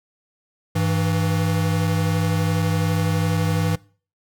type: tone pair together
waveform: square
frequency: 100.1 / 162.83 Hz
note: G2 / E3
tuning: +37 / -21 cents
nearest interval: minor sixth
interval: 842 cents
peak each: -22 dBFS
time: 0.75-3.76 s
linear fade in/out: 10 ms
effects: noise-tail reverb RT60 0.4 s tail -22 dB re dry